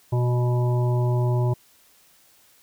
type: harmonic tone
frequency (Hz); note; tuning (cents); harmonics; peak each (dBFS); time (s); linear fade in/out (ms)
122.7; B2; -11; 1 / 3 / 5 / 7 / 8; -19 / -29 / -33 / -36 / -37; 0.12-1.54; 10
effects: white hiss -57 dBFS RMS until 2.62 s